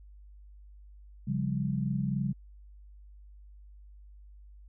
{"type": "tone cluster", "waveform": "sine", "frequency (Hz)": [137.3, 176.4, 199.7], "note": ["C#3", "F3", "G3"], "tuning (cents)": [-16, 18, 32], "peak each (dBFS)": [-31, -34, -32], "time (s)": [1.27, 2.33], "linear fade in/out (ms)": 10, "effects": ["added 50 Hz sine -49 dBFS peak until 4.68 s"]}